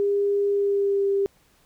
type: tone with pitch glide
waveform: sine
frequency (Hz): 403.4 to 396.2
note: G4 to G4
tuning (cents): +50 to +18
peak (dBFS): -19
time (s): 0-1.26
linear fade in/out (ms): 0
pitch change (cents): -32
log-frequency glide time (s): 0.5-1.09
effects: pink hiss -61 dBFS RMS until 1.65 s